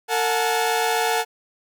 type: tone cluster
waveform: sawtooth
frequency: 453.9 / 729 / 860 Hz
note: A#4 / F#5 / A5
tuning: -46 / -26 / -40 cents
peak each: -20 dBFS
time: 0.08-1.25 s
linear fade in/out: 50 ms
effects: none